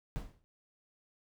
brown noise with exponential decay, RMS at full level -35 dBFS, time 0.16-0.44 s, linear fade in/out 0 ms, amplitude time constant 59 ms, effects none

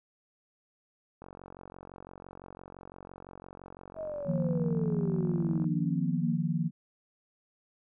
click train, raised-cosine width 1 ms, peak -32 dBFS, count 204, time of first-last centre 1.22-5.643 s, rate 45.9 Hz
sine exponential sweep, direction down, 647 to 224.6 Hz, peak -34 dBFS, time 3.95-6.38 s, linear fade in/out 50 ms
sine chord, Eb suspended second, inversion none, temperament equal, 155.56 / 174.61 / 233.1 Hz, Eb3 / F3 / Bb3, 0 / 0 / 0 cents, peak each -31 / -30 / -35 dBFS, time 4.25-6.71 s, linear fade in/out 50 ms
effects none

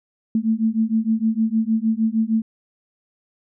sine beating tone pair, 219.1 / 225.6 Hz, A3 / A3, -7 / +44 cents, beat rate 6.5 Hz, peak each -20 dBFS, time 0.35-2.42 s, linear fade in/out 2 ms, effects none

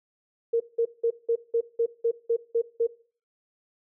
sine tone bursts, 463.3 Hz, A#4, 11 cents flat, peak -19 dBFS, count 10, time 0.53-2.87 s, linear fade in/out 10 ms, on 72 ms, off 180 ms, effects noise-tail reverb RT60 0.4 s tail -18 dB re dry

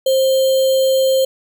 sine tone with sample-and-hold, 529 Hz, C5, 19 cents sharp, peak -11 dBFS, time 0.06-1.25 s, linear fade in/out 5 ms, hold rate 3675 Hz, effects none

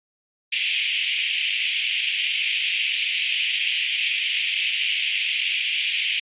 white band-pass noise, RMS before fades -24 dBFS, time 0.52-6.2 s, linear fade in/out 10 ms, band 2300 to 3200 Hz, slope 48 dB/octave, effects resampled to 8000 Hz

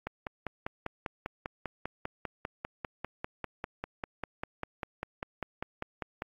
click train, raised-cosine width 0.5 ms, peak -19 dBFS, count 32, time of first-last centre 0.07-6.221 s, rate 5.04 Hz, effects AAC 64 kbps

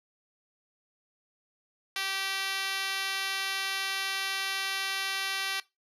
5% pulse tone with high-pass filter, 388 Hz, G4, 18 cents flat, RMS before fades -32 dBFS, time 1.96-5.6 s, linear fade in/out 2 ms, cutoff 840 Hz, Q 0.5, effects noise-tail reverb RT60 0.2 s tail -19 dB re dry + low-pass 10000 Hz 12 dB/octave

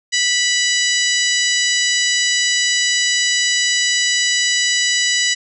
harmonic tone, 984 Hz, B5, 7 cents flat, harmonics 2 / 3 / 4 / 5 / 6 / 7 / 8, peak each -19 / -21 / -22 / -23 / -24 / -24 / -25 dBFS, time 0.12-5.35 s, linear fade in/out 20 ms, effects none

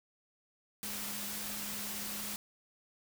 sine tone in noise, 207.2 Hz, G#3, 4 cents flat, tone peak -48 dBFS, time 0.83-2.36 s, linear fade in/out 0 ms, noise white, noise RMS -40 dBFS, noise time 0.83-2.36 s, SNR -11 dB, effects none

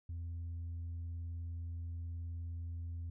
sine tone with vibrato, 84.5 Hz, E2, 43 cents sharp, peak -37 dBFS, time 0.09-3.1 s, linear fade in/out 5 ms, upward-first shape sine, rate 19 Hz, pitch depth 11 cents each way, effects tanh soft clip ceiling -38 dBFS

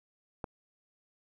click, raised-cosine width 1 ms, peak -22 dBFS, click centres 0.442 s, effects 10-bit

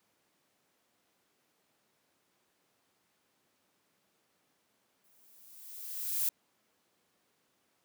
violet noise with exponential growth, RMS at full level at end -29 dBFS, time 5.04-6.29 s, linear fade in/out 2 ms, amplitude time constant 270 ms, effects pink hiss -74 dBFS RMS until 7.84 s + high-pass 200 Hz 12 dB/octave

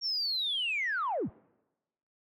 sine linear sweep, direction down, 5588 to 44.46 Hz, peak -28 dBFS, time 0.01-1.3 s, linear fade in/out 50 ms, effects noise-tail reverb RT60 1.0 s tail -25 dB re dry + tanh soft clip ceiling -24 dBFS

